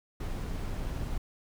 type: noise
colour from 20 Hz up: brown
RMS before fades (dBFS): -34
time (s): 0.2-1.18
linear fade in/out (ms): 5
effects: none